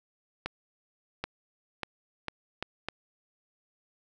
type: accelerating click train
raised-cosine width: 0.3 ms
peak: -16 dBFS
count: 6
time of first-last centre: 0.46-2.886 s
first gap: 780 ms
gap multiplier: 0.76
effects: none